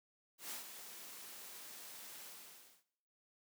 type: noise with ADSR envelope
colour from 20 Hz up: white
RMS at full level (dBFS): -44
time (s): 0.38-2.84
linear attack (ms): 130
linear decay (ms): 130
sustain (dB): -8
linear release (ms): 590
effects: noise-tail reverb RT60 0.7 s tail -17 dB re dry + high-pass 200 Hz 12 dB/octave